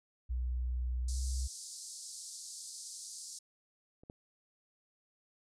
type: tone with pitch glide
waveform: sine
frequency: 61.74 to 64.62 Hz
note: B1 to C2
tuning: 0 to -21 cents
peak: -32 dBFS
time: 0.29-1.48 s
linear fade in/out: 20 ms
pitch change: +79 cents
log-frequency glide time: 1.05-1.17 s
type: band-pass noise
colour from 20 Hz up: white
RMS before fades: -47 dBFS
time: 1.08-3.39 s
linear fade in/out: 5 ms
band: 4400 to 9400 Hz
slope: 48 dB/octave
type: clicks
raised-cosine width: 2 ms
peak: -43 / -33 dBFS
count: 2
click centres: 4.035 / 4.099 s
effects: none